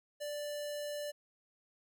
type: tone with notch filter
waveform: square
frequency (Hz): 587.3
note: D5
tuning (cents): 0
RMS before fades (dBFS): -40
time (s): 0.2-1.12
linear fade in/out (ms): 20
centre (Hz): 1200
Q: 0.86
effects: none